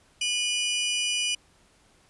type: tone pair together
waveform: sawtooth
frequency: 2443 / 2952 Hz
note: D#7 / F#7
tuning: -32 / -5 cents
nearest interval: minor third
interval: 327 cents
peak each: -26 / -23 dBFS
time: 0.21-1.35 s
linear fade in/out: 5 ms
effects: pink hiss -61 dBFS RMS until 2.09 s + resampled to 24000 Hz